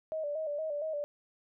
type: tone with vibrato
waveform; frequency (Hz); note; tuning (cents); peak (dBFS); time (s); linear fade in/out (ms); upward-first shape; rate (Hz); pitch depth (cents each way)
sine; 607; D#5; -43; -32; 0.12-1.04; 0; square; 4.3; 69
effects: none